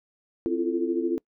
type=chord; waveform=sine; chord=F major seventh; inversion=second; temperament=equal with one note detuned; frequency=261.6 / 335.8 / 349.2 / 440 Hz; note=C4 / E4 / F4 / A4; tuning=0 / +32 / 0 / 0 cents; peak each=-31 / -26 / -29 / -32 dBFS; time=0.46-1.18 s; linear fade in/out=0 ms; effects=noise-tail reverb RT60 0.1 s tail -25 dB re dry

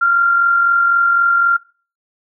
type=tone pair together; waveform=sine; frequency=1385 / 1428.9 Hz; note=F6 / F6; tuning=-15 / +39 cents; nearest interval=minor second; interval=54 cents; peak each=-10 / -22 dBFS; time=0.01-1.57 s; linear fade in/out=10 ms; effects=noise-tail reverb RT60 0.4 s tail -24 dB re dry

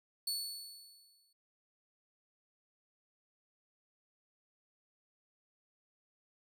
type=tone with exponential decay; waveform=sawtooth; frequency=4435 Hz; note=C#8; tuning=in tune; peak=-30 dBFS; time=0.27-1.33 s; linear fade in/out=5 ms; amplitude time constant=230 ms; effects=none

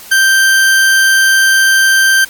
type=tone; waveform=40% pulse; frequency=1568 Hz; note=G6; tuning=in tune; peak=-5 dBFS; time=0.11-2.25 s; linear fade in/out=10 ms; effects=white hiss -33 dBFS RMS until 2.29 s + MP3 96 kbps

